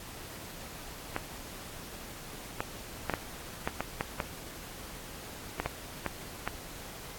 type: clicks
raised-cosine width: 0.5 ms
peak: -14 dBFS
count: 12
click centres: 1.164 / 2.605 / 3.097 / 3.138 / 3.675 / 3.806 / 4.009 / 4.202 / 5.6 / 5.66 / 6.063 / 6.476 s
effects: pink hiss -45 dBFS RMS until 7.18 s + AAC 64 kbps